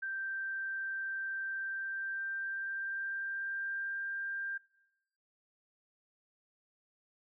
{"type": "tone with pitch glide", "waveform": "sine", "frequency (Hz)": [1568, 1589.9], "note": ["G6", "G6"], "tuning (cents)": [0, 24], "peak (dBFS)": -35, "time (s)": [0.02, 4.58], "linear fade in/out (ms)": 10, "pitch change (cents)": 24, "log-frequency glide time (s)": [1.47, 4.02], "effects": ["noise-tail reverb RT60 0.8 s tail -22 dB re dry"]}